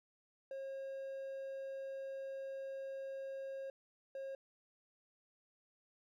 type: tone bursts at uneven times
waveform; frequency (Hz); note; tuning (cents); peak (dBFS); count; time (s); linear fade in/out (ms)
triangle; 540; C#5; -45; -40; 2; 0.51-3.7 / 4.15-4.35; 2
effects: none